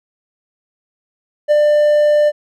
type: tone with ADSR envelope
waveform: triangle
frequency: 595 Hz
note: D5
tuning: 22 cents sharp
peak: -5 dBFS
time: 1.48-2.32 s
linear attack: 34 ms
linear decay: 14 ms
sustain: -2 dB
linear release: 41 ms
effects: none